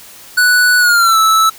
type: tone with pitch glide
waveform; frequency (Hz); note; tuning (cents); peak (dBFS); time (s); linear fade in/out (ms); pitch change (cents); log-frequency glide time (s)
square; 1480 to 1310.9; F#6 to E6; 0 to -10; -8; 0.37-1.5; 10; -210; 0.79-1.18
effects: white hiss -37 dBFS RMS until 1.58 s